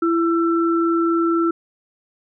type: tone pair together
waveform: sine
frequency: 334.5 / 1338 Hz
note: E4 / E6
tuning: +25 / +25 cents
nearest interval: 2 octaves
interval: 2400 cents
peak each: -16 / -22 dBFS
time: 0.02-1.51 s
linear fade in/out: 5 ms
effects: none